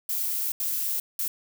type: noise bursts at uneven times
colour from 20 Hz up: violet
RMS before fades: -28 dBFS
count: 3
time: 0.09-0.52 / 0.6-1 / 1.19-1.28 s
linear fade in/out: 2 ms
effects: none